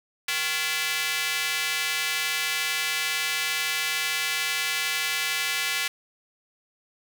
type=tone with high-pass filter; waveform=square; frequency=155.56 Hz; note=D#3; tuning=in tune; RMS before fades=-27 dBFS; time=0.28-5.88 s; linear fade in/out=5 ms; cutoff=2200 Hz; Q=1.5; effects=none